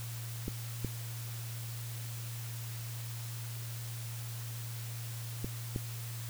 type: clicks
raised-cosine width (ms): 3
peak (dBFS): -22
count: 4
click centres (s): 0.481 / 0.847 / 5.445 / 5.761
effects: added 116 Hz sine -39 dBFS peak until 6.29 s + white hiss -47 dBFS RMS until 6.29 s